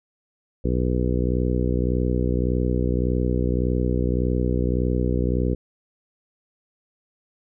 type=harmonic tone; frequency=61.74 Hz; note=B1; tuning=in tune; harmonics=1 / 2 / 3 / 4 / 5 / 6 / 7 / 8; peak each=-23 / -26 / -28 / -29 / -30 / -31 / -31 / -32 dBFS; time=0.64-5.55 s; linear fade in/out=10 ms; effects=none